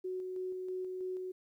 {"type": "tone with tremolo", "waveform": "sine", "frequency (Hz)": 370, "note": "F#4", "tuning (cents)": 0, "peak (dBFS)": -35, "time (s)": [0.04, 1.32], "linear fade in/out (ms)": 10, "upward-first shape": "square", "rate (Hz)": 3.1, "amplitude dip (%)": 25, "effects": ["12-bit"]}